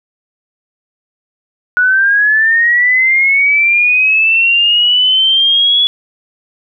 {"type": "linear sweep", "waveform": "sine", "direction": "up", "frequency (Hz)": [1460, 3402], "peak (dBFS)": -7, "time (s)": [1.77, 5.87], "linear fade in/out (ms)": 0, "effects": []}